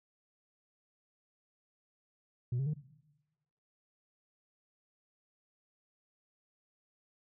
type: tone with pitch steps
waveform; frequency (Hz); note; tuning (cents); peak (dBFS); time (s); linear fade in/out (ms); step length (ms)
sine; 122.7 / 136.14 / 151.06; B2 / C#3 / D3; -11 / -31 / +49; -28; 2.52-2.736; 5; 72
effects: noise-tail reverb RT60 1.0 s tail -19 dB re dry + tanh soft clip ceiling -29 dBFS